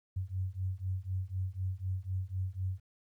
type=beating tone pair; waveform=sine; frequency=91.8 / 95.8 Hz; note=F#2 / G2; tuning=-13 / -39 cents; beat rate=4 Hz; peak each=-36 / -36 dBFS; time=0.16-2.8 s; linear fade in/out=10 ms; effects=12-bit